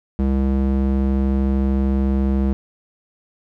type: tone with band-pass filter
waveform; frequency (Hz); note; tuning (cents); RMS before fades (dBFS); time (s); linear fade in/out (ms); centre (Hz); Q
square; 66.8; C2; +36; -18; 0.19-2.53; 0; 190; 1
effects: none